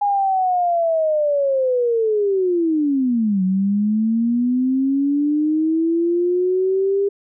sine linear two-way sweep, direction down then up, 823 to 184.4 to 402.6 Hz, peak -15 dBFS, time 0.01-7.09 s, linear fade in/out 10 ms, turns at 3.43 s, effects none

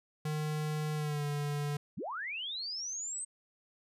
square tone with pitch glide, 152.7 to 145.8 Hz, D#3 to D3, -32 to -12 cents, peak -33 dBFS, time 0.25-1.77 s, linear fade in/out 5 ms, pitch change -80 cents, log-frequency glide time 0.95-1.24 s
sine linear sweep, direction up, 103.83 to 8372 Hz, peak -36 dBFS, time 1.97-3.25 s, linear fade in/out 10 ms
effects resampled to 32000 Hz

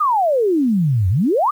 sine exponential two-way sweep, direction down then up, 1275 to 87.31 to 1275 Hz, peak -13 dBFS, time 0-1.51 s, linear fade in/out 10 ms, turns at 1.09 s, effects 8-bit

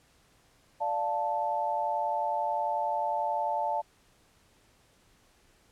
sine chord, D minor, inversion none, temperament equal, 587.3 / 698.5 / 880 Hz, D5 / F5 / A5, 0 / 0 / 0 cents, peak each -34 / -33 / -29 dBFS, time 0.8-3.82 s, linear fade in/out 20 ms, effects pink hiss -64 dBFS RMS until 5.71 s + low-pass 11000 Hz 12 dB/octave

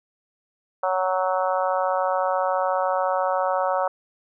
harmonic tone, 185.9 Hz, F#3, 8 cents sharp, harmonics 3 / 4 / 5 / 6 / 7 / 8, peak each -24 / -26 / -27 / -30 / -29 / -37 dBFS, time 0.83-3.88 s, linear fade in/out 5 ms, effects none

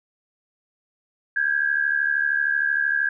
sine tone pair together, 1588.2 / 1661.2 Hz, G6 / G#6, +22 / 0 cents, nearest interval minor second, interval 78 cents, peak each -22 dBFS, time 1.36-3.09 s, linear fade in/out 5 ms, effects none

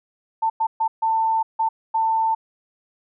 sine tone bursts at uneven times, 893 Hz, A5, 25 cents sharp, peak -17 dBFS, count 6, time 0.42-0.5 / 0.6-0.67 / 0.8-0.88 / 1.02-1.43 / 1.59-1.69 / 1.94-2.35 s, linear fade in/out 10 ms, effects none

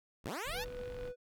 10% pulse linear sweep, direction up, 36.6 to 939 Hz, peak -30 dBFS, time 0.24-0.65 s, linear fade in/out 20 ms
brown noise, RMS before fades -47 dBFS, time 0.44-1.13 s, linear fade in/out 50 ms
triangle tone with tremolo, 493.9 Hz, B4, in tune, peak -38 dBFS, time 0.52-1.16 s, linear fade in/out 50 ms, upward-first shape sine, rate 4.1 Hz, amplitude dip 30%
click train, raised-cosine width 0.3 ms, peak -37 dBFS, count 25, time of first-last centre 0.55-1.076 s, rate 45.6 Hz
effects none

